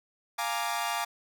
sawtooth chord, Bb dominant seventh, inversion second, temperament equal, 698.5 / 830.6 / 932.3 / 1174.7 Hz, F5 / Ab5 / Bb5 / D6, 0 / 0 / 0 / 0 cents, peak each -31 dBFS, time 0.38-1.05 s, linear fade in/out 10 ms, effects none

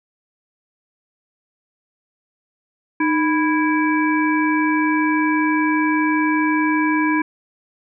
harmonic tone with a mistuned harmonic, 329.6 Hz, E4, in tune, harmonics 1 / 3 / 5 / 7, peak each -17 / -22 / -24 / -25 dBFS, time 3-7.22 s, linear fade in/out 5 ms, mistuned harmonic 1, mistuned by -120 cents, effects none

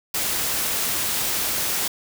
white noise, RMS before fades -24 dBFS, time 0.14-1.88 s, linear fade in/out 5 ms, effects none

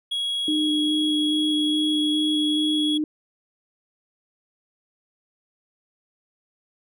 triangle tone with pitch glide, 3322 to 3341 Hz, G#7 to G#7, 0 to +10 cents, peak -22 dBFS, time 0.11-2.98 s, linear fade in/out 10 ms, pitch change +10 cents, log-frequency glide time 0.78-2.85 s
sine tone with vibrato, 303.4 Hz, D#4, 44 cents flat, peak -21 dBFS, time 0.48-3.04 s, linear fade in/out 2 ms, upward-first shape square, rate 2.4 Hz, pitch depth 10 cents each way
effects none

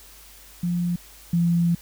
sine tone pair in turn, 174.61 / 170.92 Hz, F3 / F3, 0 / -37 cents, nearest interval unison, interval 37 cents, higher first, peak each -21 / -17 dBFS, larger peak second, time 0.63-0.96 / 1.33-1.75 s, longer second, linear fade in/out 5 ms, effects added 50 Hz sine -51 dBFS peak until 1.81 s + white hiss -48 dBFS RMS until 1.81 s

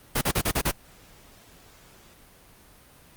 pink noise bursts, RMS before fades -23 dBFS, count 6, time 0.15-0.715 s, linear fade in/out 10 ms, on 65 ms, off 35 ms, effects pink hiss -53 dBFS RMS until 3.16 s + Opus 32 kbps

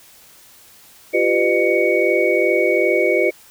sine tone cluster, 347.2 / 389.8 / 502 / 607 / 2236 Hz, F4 / G4 / B4 / D#5 / C#7, -10 / -10 / +28 / -43 / +14 cents, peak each -20 dBFS, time 1.13-3.31 s, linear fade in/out 20 ms, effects white hiss -47 dBFS RMS until 3.5 s

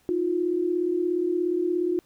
sine tone pair together, 318.9 / 355.9 Hz, D#4 / F4, +43 / +33 cents, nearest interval major second, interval 190 cents, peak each -28 / -23 dBFS, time 0.09-1.99 s, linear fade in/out 0 ms, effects pink hiss -63 dBFS RMS until 2.05 s

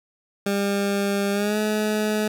20% pulse tone with pitch glide, 200.1 to 213.2 Hz, G3 to G#3, +36 to +46 cents, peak -16 dBFS, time 0.46-2.28 s, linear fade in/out 5 ms, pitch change +110 cents, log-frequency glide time 1.32-1.58 s, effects none

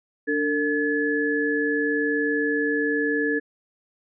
sine tone cluster, 292.1 / 451.2 / 1712 Hz, D4 / A4 / A6, -9 / +44 / -48 cents, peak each -25 dBFS, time 0.27-3.4 s, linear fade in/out 20 ms, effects none

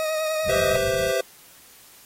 40% pulse tone with vibrato, 627 Hz, D#5, 13 cents sharp, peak -22 dBFS, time 0-0.76 s, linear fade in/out 0 ms, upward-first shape triangle, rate 10 Hz, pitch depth 30 cents each way
white low-pass noise, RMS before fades -35 dBFS, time 0.43-1.13 s, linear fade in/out 50 ms, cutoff 200 Hz, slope 48 dB/octave
clicks, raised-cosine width 2 ms, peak -33 / -31 dBFS, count 2, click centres 0.482 / 0.488 s
square chord, C major seventh, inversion second, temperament equal, 392 / 493.9 / 523.3 / 659.3 Hz, G4 / B4 / C5 / E5, 0 / 0 / 0 / 0 cents, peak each -29 / -30 / -25 / -27 dBFS, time 0.49-1.21 s, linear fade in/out 5 ms
effects white hiss -50 dBFS RMS until 2.05 s + AAC 48 kbps

